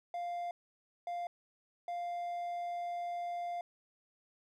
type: tone bursts at uneven times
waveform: triangle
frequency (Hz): 698.5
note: F5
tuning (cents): 0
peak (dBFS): -34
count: 3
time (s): 0.14-0.51 / 1.07-1.27 / 1.88-3.61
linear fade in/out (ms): 2
effects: none